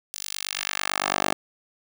10% pulse tone with high-pass filter sweep, 49 Hz, G1, in tune, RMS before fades -28 dBFS, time 0.14-1.33 s, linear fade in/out 0 ms, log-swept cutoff 6100 to 490 Hz, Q 0.95, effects none

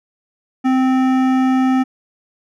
sine tone with hard clipping, 260 Hz, C4, 11 cents flat, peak -14 dBFS, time 0.64-1.84 s, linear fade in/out 20 ms, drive 14 dB, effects none

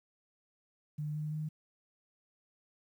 sine tone with pitch steps, 150.1 / 152.11 / 154.14 Hz, D3 / D#3 / D#3, +38 / -39 / -16 cents, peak -34 dBFS, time 0.98-1.49 s, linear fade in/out 10 ms, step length 170 ms, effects 11-bit

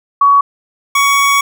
sine / 25% pulse tone pair in turn, 1125 / 1121 Hz, C#6 / C#6, +25 / +19 cents, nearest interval unison, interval 6 cents, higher first, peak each -5 dBFS, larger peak neither, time 0.21-0.41 / 0.95-1.41 s, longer second, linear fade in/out 5 ms, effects none

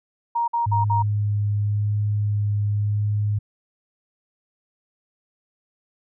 sine tone bursts, 938 Hz, A#5, 11 cents sharp, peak -19 dBFS, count 4, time 0.35-1.026 s, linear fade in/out 10 ms, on 130 ms, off 52 ms
sine tone with vibrato, 103.83 Hz, G#2, in tune, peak -19 dBFS, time 0.66-3.39 s, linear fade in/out 10 ms, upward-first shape sine, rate 0.91 Hz, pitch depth 9 cents each way
effects none

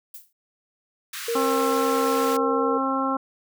violet noise with exponential decay, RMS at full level -35 dBFS, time 0.14-0.33 s, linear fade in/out 5 ms, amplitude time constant 41 ms
pink high-pass noise, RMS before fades -34 dBFS, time 1.13-2.37 s, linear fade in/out 5 ms, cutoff 1200 Hz, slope 48 dB/octave
sine tone, 466.2 Hz, A#4, in tune, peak -23 dBFS, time 1.28-2.78 s, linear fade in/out 5 ms
harmonic tone, 267.5 Hz, C4, 38 cents sharp, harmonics 1 / 2 / 3 / 4 / 5, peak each -26 / -30 / -30 / -27 / -28 dBFS, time 1.35-3.17 s, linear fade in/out 5 ms
effects none

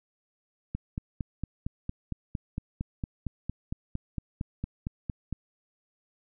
click train, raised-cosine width 5 ms, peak -19 dBFS, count 21, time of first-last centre 0.75-5.327 s, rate 4.37 Hz, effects none

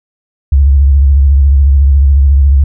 sine tone with vibrato, 69.3 Hz, C#2, in tune, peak -3 dBFS, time 0.52-2.64 s, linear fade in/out 5 ms, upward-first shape triangle, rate 14 Hz, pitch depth 110 cents each way, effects none

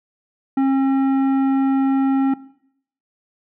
sine tone with tanh clipping, 269.7 Hz, C#4, 47 cents flat, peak -16 dBFS, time 0.57-2.34 s, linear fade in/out 5 ms, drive 11 dB, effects noise-tail reverb RT60 0.7 s tail -19 dB re dry

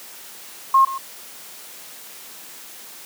sine tone with echo, 1073 Hz, C6, 43 cents sharp, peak -10 dBFS, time 0.74-0.85 s, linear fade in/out 5 ms, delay 130 ms, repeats 1, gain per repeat -15 dB, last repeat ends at 0.98 s, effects white hiss -40 dBFS RMS until 3.05 s + high-pass 200 Hz 12 dB/octave

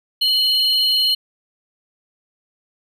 triangle tone pair together, 2980 / 4209 Hz, F#7 / C8, +12 / +9 cents, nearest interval tritone, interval 597 cents, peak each -17 / -15 dBFS, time 0.21-1.15 s, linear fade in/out 10 ms, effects none

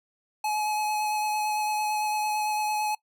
square tone with vibrato, 849 Hz, G#5, 38 cents sharp, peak -26 dBFS, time 0.44-2.95 s, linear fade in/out 5 ms, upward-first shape sine, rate 8.9 Hz, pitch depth 12 cents each way, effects noise-tail reverb RT60 0.1 s tail -22 dB re dry

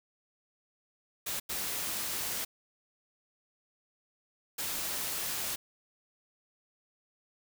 white noise bursts at uneven times, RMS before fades -35 dBFS, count 3, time 1.26-1.4 / 1.49-2.45 / 4.58-5.56 s, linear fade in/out 10 ms, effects none

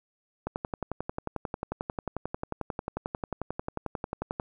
click train, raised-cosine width 1 ms, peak -17 dBFS, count 45, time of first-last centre 0.47-4.399 s, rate 11.2 Hz, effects none

